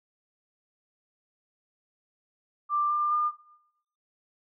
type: tone with pitch steps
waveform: sine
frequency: 1182 / 1194.4 / 1206.8 Hz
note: D6 / D6 / D6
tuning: +11 / +29 / +47 cents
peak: -23 dBFS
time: 2.69-3.32 s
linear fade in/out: 50 ms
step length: 210 ms
effects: noise-tail reverb RT60 0.8 s tail -18 dB re dry